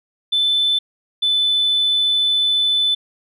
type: tone pair in turn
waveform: sine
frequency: 3520 / 3506 Hz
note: A7 / A7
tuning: 0 / -7 cents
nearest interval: unison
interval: 7 cents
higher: first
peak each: -13 dBFS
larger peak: neither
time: 0.32-0.79 / 1.22-2.95 s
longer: second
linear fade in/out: 10 ms
effects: tanh soft clip ceiling -10 dBFS